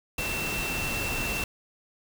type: tone in noise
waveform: sine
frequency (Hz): 2691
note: E7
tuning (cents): +35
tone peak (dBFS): -31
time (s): 0.18-1.44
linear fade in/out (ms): 2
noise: pink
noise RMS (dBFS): -32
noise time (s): 0.18-1.44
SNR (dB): -2
effects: none